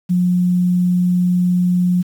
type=tone with quantisation; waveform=sine; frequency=179.2 Hz; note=F3; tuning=45 cents sharp; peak=-12 dBFS; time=0.09-2.03 s; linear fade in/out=20 ms; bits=7; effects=none